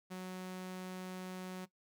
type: tone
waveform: sawtooth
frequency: 184.7 Hz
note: F#3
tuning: 3 cents flat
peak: -38 dBFS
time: 0.1-1.66 s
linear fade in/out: 20 ms
effects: noise-tail reverb RT60 0.1 s tail -17 dB re dry